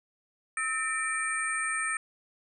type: tone cluster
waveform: sine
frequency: 1292 / 1809 / 2345 / 8620 Hz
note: E6 / A6 / D7 / C#9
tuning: -35 / +48 / -3 / -49 cents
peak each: -34 / -32 / -35 / -34 dBFS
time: 0.57-1.97 s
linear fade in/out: 2 ms
effects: none